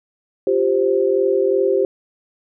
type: chord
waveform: sine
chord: F suspended second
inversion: none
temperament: equal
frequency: 349.2 / 392 / 523.3 Hz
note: F4 / G4 / C5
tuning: 0 / 0 / 0 cents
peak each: -22 / -16 / -19 dBFS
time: 0.47-1.85 s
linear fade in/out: 2 ms
effects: none